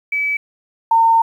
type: tone pair in turn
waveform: sine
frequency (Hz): 2293 / 910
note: D7 / A#5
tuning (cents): -42 / -42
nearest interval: octave + major third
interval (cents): 1600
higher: first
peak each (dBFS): -16 / -9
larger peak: second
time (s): 0.12-0.37 / 0.91-1.22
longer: second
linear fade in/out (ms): 5
effects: 8-bit